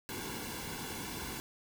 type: noise with comb filter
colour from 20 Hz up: pink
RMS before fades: -41 dBFS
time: 0.09-1.4 s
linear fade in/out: 0 ms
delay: 1.6 ms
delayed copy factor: -0.7
effects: none